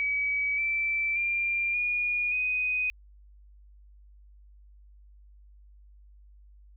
sine tone with pitch steps, 2277 / 2330 / 2385 / 2440 / 2497 Hz, C#7 / D7 / D7 / D#7 / D#7, +46 / -14 / +26 / -34 / +6 cents, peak -25 dBFS, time 0-2.9 s, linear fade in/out 0 ms, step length 580 ms, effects added 50 Hz sine -51 dBFS peak until 6.76 s

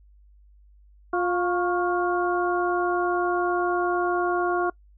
harmonic tone with a mistuned harmonic, 352.9 Hz, F4, 18 cents sharp, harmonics 1 / 2 / 3 / 4, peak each -24 / -27 / -29 / -30 dBFS, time 1.13-4.7 s, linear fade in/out 5 ms, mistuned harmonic 3, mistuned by +71 cents, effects noise-tail reverb RT60 0.1 s tail -24 dB re dry + added 50 Hz sine -51 dBFS peak until 4.97 s

